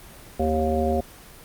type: harmonic tone with a mistuned harmonic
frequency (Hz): 78.2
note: D#2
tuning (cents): +9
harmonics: 1 / 3 / 5 / 7 / 9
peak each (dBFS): -26 / -26 / -26 / -26 / -26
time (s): 0.39-1.01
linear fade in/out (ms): 10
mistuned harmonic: 1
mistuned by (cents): -60
effects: pink hiss -45 dBFS RMS until 1.44 s + Opus 24 kbps